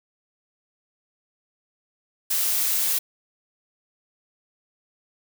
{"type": "noise", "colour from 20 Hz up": "blue", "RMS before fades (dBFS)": -23, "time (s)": [2.3, 2.99], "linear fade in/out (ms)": 10, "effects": []}